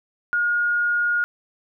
sine tone, 1431 Hz, F6, 42 cents sharp, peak -18 dBFS, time 0.33-1.24 s, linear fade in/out 0 ms, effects none

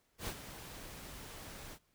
pink noise with ADSR envelope, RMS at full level -39 dBFS, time 0.18-1.79 s, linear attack 93 ms, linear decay 69 ms, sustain -10 dB, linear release 64 ms, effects pink hiss -75 dBFS RMS until 1.94 s

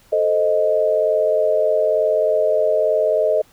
sine chord, A diminished, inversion none, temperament equal, 440 / 523.3 / 622.3 Hz, A4 / C5 / Eb5, 0 / 0 / 0 cents, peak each -20 / -22 / -16 dBFS, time 0.12-3.42 s, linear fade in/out 10 ms, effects pink hiss -53 dBFS RMS until 3.52 s

